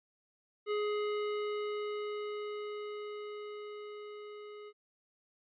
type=tone with level ramp; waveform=square; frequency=418.4 Hz; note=G#4; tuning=13 cents sharp; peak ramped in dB=-31 to -47 dBFS; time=0.66-4.73 s; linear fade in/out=50 ms; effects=resampled to 8000 Hz